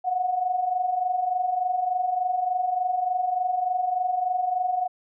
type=tone pair together; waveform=sine; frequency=711.6 / 735 Hz; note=F5 / F#5; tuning=+32 / -12 cents; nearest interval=minor second; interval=56 cents; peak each=-29 / -23 dBFS; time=0.04-4.88 s; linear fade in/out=20 ms; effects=none